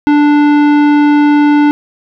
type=tone with tanh clipping; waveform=sine; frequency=293.7 Hz; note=D4; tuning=in tune; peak=-7 dBFS; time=0.07-1.71 s; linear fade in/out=0 ms; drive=16 dB; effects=none

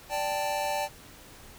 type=chord; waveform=square; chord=D suspended fourth; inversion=none; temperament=equal; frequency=587.3 / 784 / 880 Hz; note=D5 / G5 / A5; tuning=0 / 0 / 0 cents; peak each=-33 dBFS; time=0.09-0.89 s; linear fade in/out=50 ms; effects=pink hiss -50 dBFS RMS until 1.58 s

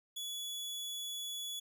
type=tone; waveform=sawtooth; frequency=3400 Hz; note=G#7; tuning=40 cents sharp; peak=-36 dBFS; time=0.16-1.6 s; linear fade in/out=10 ms; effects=none

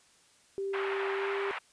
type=tone with pitch glide; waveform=sine; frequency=392 to 396.6 Hz; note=G4 to G4; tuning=0 to +20 cents; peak=-31 dBFS; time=0.58-1.51 s; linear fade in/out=0 ms; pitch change=+20 cents; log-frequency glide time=1.15-1.31 s
type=band-pass noise; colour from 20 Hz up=pink; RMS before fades=-37 dBFS; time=0.73-1.59 s; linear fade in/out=10 ms; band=830 to 2500 Hz; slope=24 dB/octave
effects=white hiss -63 dBFS RMS until 1.72 s + resampled to 22050 Hz

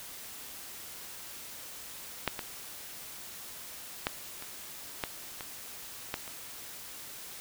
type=clicks; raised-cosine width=0.3 ms; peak=-11 / -19 / -12 / -27 / -14 / -23 / -15 / -27 dBFS; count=8; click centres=2.277 / 2.392 / 4.069 / 4.424 / 5.038 / 5.408 / 6.141 / 6.278 s; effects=white hiss -45 dBFS RMS until 7.4 s

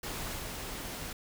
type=noise with level steps; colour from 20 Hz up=pink; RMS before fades=-38 / -40 dBFS; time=0.03-1.13 s; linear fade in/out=5 ms; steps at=0.38 s; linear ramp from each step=10 ms; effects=none

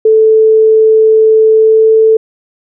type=tone with pitch glide; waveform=sine; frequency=439 to 441.8 Hz; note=A4 to A4; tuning=-4 to +7 cents; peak=-3 dBFS; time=0.05-2.17 s; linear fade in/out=5 ms; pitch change=+11 cents; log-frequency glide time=1.52-1.92 s; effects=none

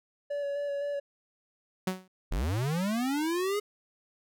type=tone with vibrato; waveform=triangle; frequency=570 Hz; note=C#5; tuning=48 cents sharp; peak=-28 dBFS; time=0.3-1 s; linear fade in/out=10 ms; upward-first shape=square; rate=3.9 Hz; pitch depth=15 cents each way
type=tone with exponential decay; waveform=sawtooth; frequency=186.2 Hz; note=F#3; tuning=11 cents sharp; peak=-21 dBFS; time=1.87-2.08 s; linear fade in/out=5 ms; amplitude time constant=45 ms
type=linear sweep; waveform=square; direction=up; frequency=33.3 to 422.4 Hz; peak=-28 dBFS; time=2.31-3.6 s; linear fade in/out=10 ms
effects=none

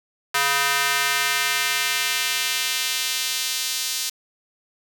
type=tone with high-pass filter sweep; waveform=square; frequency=140 Hz; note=C#3; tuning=18 cents sharp; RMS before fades=-23 dBFS; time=0.34-4.1 s; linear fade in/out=10 ms; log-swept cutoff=1300 to 4500 Hz; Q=1.1; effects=7-bit

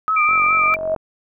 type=tone with vibrato; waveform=sine; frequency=1256 Hz; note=D#6; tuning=16 cents sharp; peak=-15 dBFS; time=0.08-0.74 s; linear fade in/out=0 ms; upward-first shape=sine; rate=4.8 Hz; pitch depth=54 cents each way
type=tone; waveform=sine; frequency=2349 Hz; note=D7; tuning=in tune; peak=-16 dBFS; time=0.16-0.76 s; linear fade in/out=10 ms
type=tone with exponential growth; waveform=sine; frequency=635 Hz; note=D#5; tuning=35 cents sharp; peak=-15 dBFS; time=0.26-0.95 s; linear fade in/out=5 ms; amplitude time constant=150 ms
type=click train; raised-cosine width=1 ms; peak=-20 dBFS; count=32; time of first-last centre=0.29-0.962 s; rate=46.1 Hz
effects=none

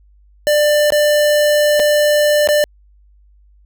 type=tone with dropouts; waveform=square; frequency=594 Hz; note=D5; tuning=20 cents sharp; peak=-11 dBFS; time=0.47-2.64 s; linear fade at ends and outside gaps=0 ms; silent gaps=0.904-0.922 / 1.795-1.799 / 2.474-2.488 s; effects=added 50 Hz sine -46 dBFS peak until 3.65 s

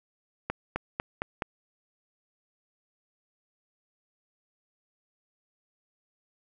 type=accelerating click train; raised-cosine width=0.5 ms; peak=-14 dBFS; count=5; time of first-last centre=0.5-1.422 s; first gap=260 ms; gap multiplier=0.92; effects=none

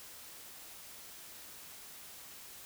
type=silence; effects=white hiss -51 dBFS RMS until 2.65 s

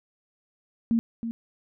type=tone with echo; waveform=sine; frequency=230 Hz; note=A#3; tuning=23 cents flat; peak=-19 dBFS; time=0.91-0.99 s; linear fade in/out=0 ms; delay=320 ms; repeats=1; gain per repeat=-9 dB; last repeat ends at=1.31 s; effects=none

